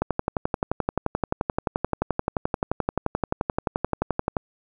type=click train; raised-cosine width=1 ms; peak=-8 dBFS; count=51; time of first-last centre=0.02-4.368 s; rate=11.5 Hz; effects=none